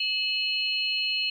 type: tone cluster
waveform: sine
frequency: 2590 / 2959 / 4225 Hz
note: E7 / F#7 / C8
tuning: -31 / -1 / +16 cents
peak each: -29 dBFS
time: 0-1.3 s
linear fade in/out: 5 ms
effects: 10-bit